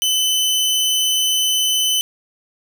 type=tone; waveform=sawtooth; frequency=3029 Hz; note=F#7; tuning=40 cents sharp; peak=-12 dBFS; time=0.02-2.01 s; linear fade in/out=0 ms; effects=none